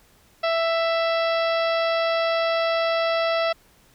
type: harmonic tone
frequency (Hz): 662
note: E5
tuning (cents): +7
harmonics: 1 / 2 / 3 / 4 / 5 / 6 / 7 / 8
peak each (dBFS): -21 / -27 / -31 / -33 / -35 / -37 / -38 / -39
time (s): 0.43-3.53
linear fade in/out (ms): 10
effects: pink hiss -57 dBFS RMS until 3.94 s